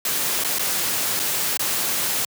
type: noise with dropouts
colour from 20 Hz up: white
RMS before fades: -23 dBFS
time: 0.05-2.25 s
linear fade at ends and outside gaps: 2 ms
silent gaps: 0.438-0.446 / 0.586-0.593 / 1.194-1.198 / 1.572-1.594 s
effects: high-pass 100 Hz 12 dB/octave